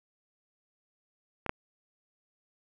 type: clicks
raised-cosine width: 0.5 ms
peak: -20 / -12 dBFS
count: 2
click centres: 1.463 / 1.494 s
effects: none